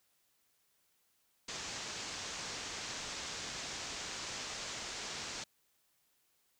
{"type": "low-pass noise", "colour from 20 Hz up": "white", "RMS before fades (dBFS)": -43, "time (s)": [1.48, 5.44], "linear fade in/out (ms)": 5, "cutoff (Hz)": 7200, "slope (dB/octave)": 48, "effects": ["white hiss -75 dBFS RMS until 6.59 s"]}